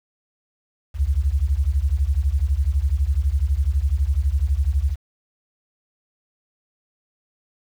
sine beating tone pair, 63.8 / 75.8 Hz, C2 / D#2, -43 / -45 cents, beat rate 12 Hz, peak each -20 dBFS, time 0.94-4.96 s, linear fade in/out 50 ms, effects 8-bit

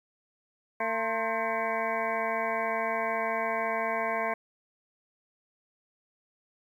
harmonic tone with a mistuned harmonic, 225.5 Hz, A3, 43 cents sharp, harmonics 1 / 2 / 3 / 4 / 5 / 7 / 8 / 9 / 10, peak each -41 / -37 / -31 / -37 / -34 / -38 / -43 / -37 / -38 dBFS, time 0.8-4.34 s, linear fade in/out 5 ms, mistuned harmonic 5, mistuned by -100 cents, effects 10-bit

